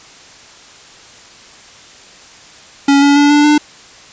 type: tone with pitch steps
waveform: square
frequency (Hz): 280 / 284.4 / 288.9 / 293.4 / 298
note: C#4 / C#4 / D4 / D4 / D4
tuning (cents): +18 / +45 / -28 / -2 / +25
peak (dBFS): -7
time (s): 2.88-3.58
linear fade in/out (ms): 5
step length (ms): 140
effects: white hiss -39 dBFS RMS until 4.12 s + resampled to 16000 Hz